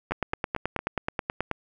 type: two click trains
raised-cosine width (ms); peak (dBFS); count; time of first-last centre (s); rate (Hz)
0.5; -16 / -11; 4 / 14; 0.11-0.79 / 0.12-1.513; 4.41 / 9.33
effects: none